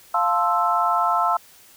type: chord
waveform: sine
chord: F major seventh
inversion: none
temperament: equal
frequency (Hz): 698.5 / 880 / 1046.5 / 1318.5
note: F5 / A5 / C6 / E6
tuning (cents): 0 / 0 / 0 / 0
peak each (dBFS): -23 / -24 / -24 / -21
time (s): 0.14-1.37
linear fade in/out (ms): 5
effects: white hiss -50 dBFS RMS until 1.76 s